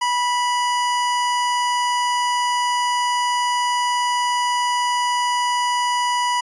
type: tone pair together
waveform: square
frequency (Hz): 976.7 / 1975.5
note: B5 / B6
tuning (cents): -20 / 0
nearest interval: octave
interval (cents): 1220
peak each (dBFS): -19 / -28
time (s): 0.01-6.41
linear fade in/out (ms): 10
effects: resampled to 22050 Hz